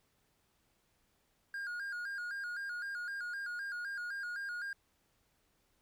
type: tone with vibrato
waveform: triangle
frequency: 1522 Hz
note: F#6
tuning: 48 cents sharp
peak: -36 dBFS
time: 1.54-4.73 s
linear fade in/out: 2 ms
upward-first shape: square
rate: 3.9 Hz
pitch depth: 96 cents each way
effects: pink hiss -75 dBFS RMS until 5.81 s